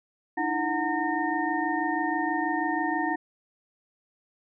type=tone cluster; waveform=sine; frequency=301.9 / 328.1 / 736 / 910 / 1830 Hz; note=D4 / E4 / F#5 / A#5 / A#6; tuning=+48 / -8 / -9 / -42 / -32 cents; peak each=-31 dBFS; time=0.37-3.16 s; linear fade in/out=10 ms; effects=none